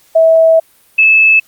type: tone pair in turn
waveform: sine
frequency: 650 / 2612 Hz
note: E5 / E7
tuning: -24 / -17 cents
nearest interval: 2 octaves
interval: 2407 cents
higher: second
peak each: -4 dBFS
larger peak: neither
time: 0.15-0.6 / 0.98-1.4 s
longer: first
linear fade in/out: 10 ms
effects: white hiss -49 dBFS RMS until 1.47 s + Opus 48 kbps